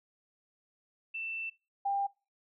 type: tone pair in turn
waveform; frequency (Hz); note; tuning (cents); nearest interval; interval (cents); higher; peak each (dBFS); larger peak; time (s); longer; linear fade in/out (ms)
sine; 2670 / 796.6; E7 / G5; +22 / +28; octave + major sixth; 2094; first; -35 / -28; second; 1.14-1.5 / 1.85-2.07; first; 10
effects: noise-tail reverb RT60 0.3 s tail -24 dB re dry